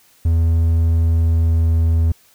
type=tone with pitch glide; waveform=triangle; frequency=82.41 to 81.84 Hz; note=E2 to E2; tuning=0 to -12 cents; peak=-10 dBFS; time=0.25-2.12 s; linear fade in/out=5 ms; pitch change=-12 cents; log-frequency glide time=0.93-2 s; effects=white hiss -53 dBFS RMS until 2.34 s